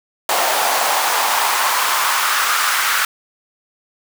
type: noise with high-pass filter sweep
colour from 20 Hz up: pink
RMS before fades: -17 dBFS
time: 0.29-3.05 s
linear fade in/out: 2 ms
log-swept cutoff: 710 to 1400 Hz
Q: 2.8
effects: none